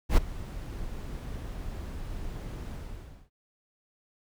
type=noise with ADSR envelope; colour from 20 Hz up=brown; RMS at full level=-17 dBFS; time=0.09-3.3 s; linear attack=84 ms; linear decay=12 ms; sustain=-20 dB; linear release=570 ms; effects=none